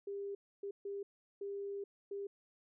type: tone bursts at uneven times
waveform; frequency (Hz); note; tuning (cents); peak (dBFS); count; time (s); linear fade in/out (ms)
sine; 400; G4; +35; -39; 5; 0.07-0.35 / 0.63-0.71 / 0.85-1.03 / 1.41-1.84 / 2.11-2.27; 5
effects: none